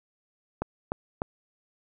click train, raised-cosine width 1 ms, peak -14 dBFS, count 3, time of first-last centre 0.62-1.219 s, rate 3.34 Hz, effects none

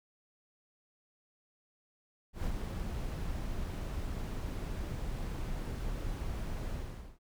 brown noise with ADSR envelope, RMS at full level -33 dBFS, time 2.33-7.19 s, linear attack 120 ms, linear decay 54 ms, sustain -4 dB, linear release 480 ms, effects none

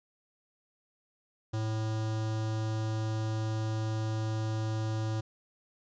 square tone with notch filter, 109.7 Hz, A2, 5 cents flat, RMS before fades -32 dBFS, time 1.53-5.21 s, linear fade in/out 10 ms, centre 2200 Hz, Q 1.7, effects resampled to 16000 Hz + 12-bit

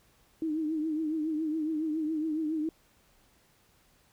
sine tone with vibrato, 312.4 Hz, D#4, 7 cents sharp, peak -28 dBFS, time 0.42-2.69 s, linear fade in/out 2 ms, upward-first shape triangle, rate 7.2 Hz, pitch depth 82 cents each way, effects pink hiss -65 dBFS RMS until 4.12 s

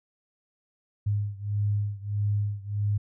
sine beating tone pair, 102.4 / 104 Hz, G#2 / G#2, -24 / +3 cents, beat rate 1.6 Hz, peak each -27 / -29 dBFS, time 1.06-2.98 s, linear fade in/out 10 ms, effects none

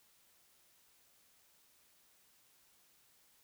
silence, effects white hiss -69 dBFS RMS until 3.43 s

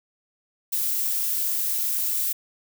violet noise, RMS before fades -25 dBFS, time 0.72-2.33 s, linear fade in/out 10 ms, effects none

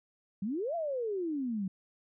sine exponential two-way sweep, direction up then down, 182.7 to 698.5 to 182.7 Hz, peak -31 dBFS, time 0.42-1.68 s, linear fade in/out 5 ms, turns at 0.75 s, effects none

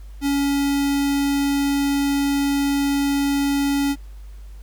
square tone with notch filter, 281 Hz, C#4, 24 cents sharp, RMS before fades -20 dBFS, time 0.21-3.96 s, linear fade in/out 50 ms, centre 1100 Hz, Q 1.5, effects added 50 Hz sine -35 dBFS peak until 4.62 s + pink hiss -56 dBFS RMS until 4.62 s

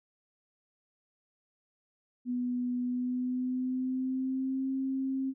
sine tone with pitch glide, 246.9 to 266.2 Hz, B3 to C4, 0 to +30 cents, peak -29 dBFS, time 2.25-5.34 s, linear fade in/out 50 ms, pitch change +130 cents, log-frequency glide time 2.81-4.69 s, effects none

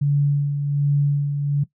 sine tone with tremolo, 143.4 Hz, D3, 41 cents flat, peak -14 dBFS, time 0.01-1.64 s, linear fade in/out 10 ms, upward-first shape sine, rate 1.3 Hz, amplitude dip 50%, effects noise-tail reverb RT60 0.1 s tail -17 dB re dry

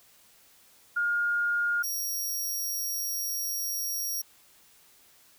sine / 15% pulse tone pair in turn, 1420 / 5651 Hz, F6 / F8, +28 / +20 cents, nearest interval 2 octaves, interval 2392 cents, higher second, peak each -24 dBFS, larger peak neither, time 0.96-1.83 / 1.83-4.22 s, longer second, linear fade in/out 10 ms, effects white hiss -59 dBFS RMS until 5.38 s

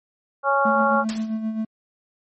harmonic tone, 277.2 Hz, C#4, in tune, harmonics 2 / 3 / 4 / 5, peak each -22 / -22 / -22 / -22 dBFS, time 0.43-1.05 s, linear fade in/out 50 ms
triangle tone with tremolo, 220 Hz, A3, in tune, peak -19 dBFS, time 0.65-1.65 s, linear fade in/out 5 ms, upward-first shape sine, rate 7.6 Hz, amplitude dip 55%
white noise with exponential decay, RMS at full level -28 dBFS, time 1.09-1.41 s, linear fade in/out 0 ms, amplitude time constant 68 ms
effects MP3 32 kbps

